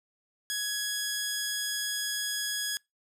10% pulse tone, 1671 Hz, G#6, 10 cents sharp, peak -21 dBFS, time 0.5-2.77 s, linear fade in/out 0 ms, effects noise-tail reverb RT60 0.2 s tail -25 dB re dry

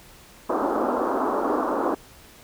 pink band-pass noise, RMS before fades -24 dBFS, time 0.49-1.95 s, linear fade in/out 10 ms, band 250 to 1300 Hz, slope 48 dB/octave, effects pink hiss -49 dBFS RMS until 2.43 s

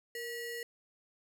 square ring-modulated tone, 1200 Hz, D6, 37 cents sharp, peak -36 dBFS, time 0.15-0.63 s, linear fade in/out 2 ms, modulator 732 Hz, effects none

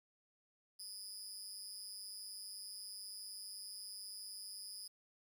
25% pulse tone with amplitude modulation, 4978 Hz, D#8, in tune, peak -38 dBFS, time 0.79-4.88 s, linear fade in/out 10 ms, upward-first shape sine, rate 201 Hz, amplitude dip 100%, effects 12-bit

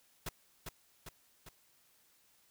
pink noise with echo, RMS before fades -39 dBFS, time 0.26-0.29 s, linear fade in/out 5 ms, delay 400 ms, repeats 3, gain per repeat -4 dB, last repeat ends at 1.49 s, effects white hiss -69 dBFS RMS until 2.5 s

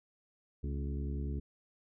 harmonic tone with a mistuned harmonic, 70.3 Hz, C#2, 25 cents sharp, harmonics 1 / 2 / 3 / 4 / 5 / 6, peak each -35 / -41 / -45 / -47 / -49 / -51 dBFS, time 0.63-1.4 s, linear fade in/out 10 ms, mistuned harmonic 3, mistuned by +68 cents, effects none

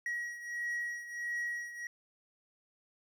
triangle beating tone pair, 1907 / 1908.5 Hz, A#6 / A#6, +39 / +40 cents, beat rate 1.5 Hz, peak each -35 / -40 dBFS, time 0.06-1.87 s, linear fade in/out 2 ms, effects none

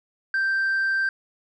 sine tone, 1568 Hz, G6, in tune, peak -18 dBFS, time 0.34-1.09 s, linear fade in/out 2 ms, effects tanh soft clip ceiling -19 dBFS

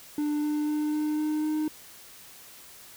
triangle tone with pitch steps, 297.1 / 299.2 / 301.2 / 303.3 / 305.5 / 307.6 Hz, D4 / D4 / D4 / D#4 / D#4 / D#4, +20 / +32 / +44 / -44 / -32 / -20 cents, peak -23 dBFS, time 0.18-1.68 s, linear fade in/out 2 ms, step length 250 ms, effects white hiss -49 dBFS RMS until 2.96 s

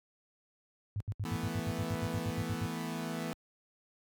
sine tone bursts, 102.7 Hz, G#2, 19 cents flat, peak -31 dBFS, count 15, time 0.96-2.655 s, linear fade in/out 0 ms, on 43 ms, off 75 ms
sawtooth chord, E suspended fourth, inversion none, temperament equal, 164.81 / 220 / 246.9 Hz, E3 / A3 / B3, 0 / 0 / 0 cents, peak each -35 / -37 / -36 dBFS, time 1.25-3.33 s, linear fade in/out 0 ms
effects high-pass 60 Hz 12 dB/octave

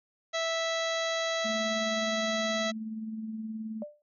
harmonic tone, 657 Hz, E5, 6 cents flat, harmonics 1 / 2 / 3 / 4 / 5 / 6 / 7 / 8 / 9 / 10, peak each -31 / -37 / -35 / -44 / -39 / -37 / -48 / -50 / -47 / -44 dBFS, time 0.33-2.72 s, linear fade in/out 20 ms
sine tone with tremolo, 219.7 Hz, A3, 2 cents flat, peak -32 dBFS, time 1.44-3.84 s, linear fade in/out 20 ms, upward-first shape triangle, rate 19 Hz, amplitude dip 45%
sine tone with exponential decay, 593 Hz, D5, 17 cents sharp, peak -32 dBFS, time 3.82-4.02 s, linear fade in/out 1 ms, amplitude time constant 42 ms
effects none

